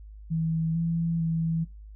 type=tone with pitch steps; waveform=sine; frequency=162.2 / 166.7 / 163.7 Hz; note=E3 / E3 / E3; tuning=-28 / +20 / -12 cents; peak=-24 dBFS; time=0.3-1.65 s; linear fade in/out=20 ms; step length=450 ms; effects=noise-tail reverb RT60 0.3 s tail -23 dB re dry + added 52 Hz sine -42 dBFS peak until 1.95 s